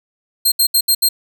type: tone bursts at uneven times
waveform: 15% pulse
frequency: 4191 Hz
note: C8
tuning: 2 cents sharp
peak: -4 dBFS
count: 5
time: 0.45-0.52 / 0.59-0.67 / 0.74-0.81 / 0.88-0.95 / 1.02-1.09 s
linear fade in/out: 10 ms
effects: none